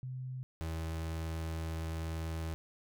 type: tone pair in turn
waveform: sine / 35% pulse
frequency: 128.6 / 81.01 Hz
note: C3 / E2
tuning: -30 / -30 cents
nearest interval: minor sixth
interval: 800 cents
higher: first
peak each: -38 / -34 dBFS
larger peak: second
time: 0.03-0.43 / 0.61-2.54 s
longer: second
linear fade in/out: 0 ms
effects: none